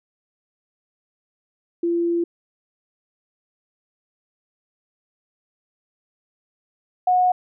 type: tone pair in turn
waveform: sine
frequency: 341.4 / 729.3 Hz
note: F4 / F#5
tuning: -39 / -25 cents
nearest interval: octave + minor second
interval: 1314 cents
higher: second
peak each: -18 / -14 dBFS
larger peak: second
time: 1.83-2.24 / 7.07-7.32 s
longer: first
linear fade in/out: 5 ms
effects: none